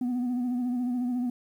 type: tone with vibrato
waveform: sine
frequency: 246.9 Hz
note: B3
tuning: in tune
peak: -23 dBFS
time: 0.01-1.3 s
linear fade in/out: 5 ms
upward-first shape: sine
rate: 14 Hz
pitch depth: 44 cents each way
effects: tanh soft clip ceiling -25 dBFS + 10-bit